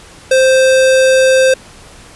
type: tone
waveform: square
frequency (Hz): 523.3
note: C5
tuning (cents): 0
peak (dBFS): -7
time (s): 0.31-1.54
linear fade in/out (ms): 5
effects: pink hiss -38 dBFS RMS until 2.15 s + resampled to 24000 Hz